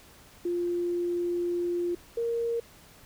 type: tone pair in turn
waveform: sine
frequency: 349.2 / 465.9 Hz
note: F4 / A#4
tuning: 0 / -1 cents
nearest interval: perfect fourth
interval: 499 cents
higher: second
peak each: -26 dBFS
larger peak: neither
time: 0.45-1.95 / 2.17-2.6 s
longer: first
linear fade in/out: 5 ms
effects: pink hiss -54 dBFS RMS until 3.05 s